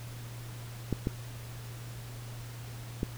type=clicks; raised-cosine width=3 ms; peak=-16 dBFS; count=3; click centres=0.927 / 1.071 / 3.031 s; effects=added 118 Hz sine -41 dBFS peak until 3.17 s + pink hiss -49 dBFS RMS until 3.17 s